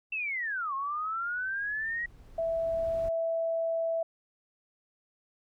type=noise with exponential growth; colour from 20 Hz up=brown; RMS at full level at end=-41 dBFS; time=0.1-3.09 s; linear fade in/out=5 ms; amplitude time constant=650 ms
type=linear two-way sweep; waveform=sine; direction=down then up; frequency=2700 to 1066 to 1916 Hz; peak=-30 dBFS; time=0.12-2.06 s; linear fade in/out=5 ms; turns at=0.74 s
type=tone; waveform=sine; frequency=659.3 Hz; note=E5; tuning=in tune; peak=-27 dBFS; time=2.38-4.03 s; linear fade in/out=5 ms
effects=none